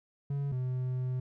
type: tone pair in turn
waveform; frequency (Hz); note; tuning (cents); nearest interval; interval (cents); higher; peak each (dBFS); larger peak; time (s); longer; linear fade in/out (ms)
triangle; 140.8 / 127.39; C#3 / C3; +27 / -46; major second; 173; first; -28; neither; 0.3-0.52 / 0.52-1.2; second; 5
effects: none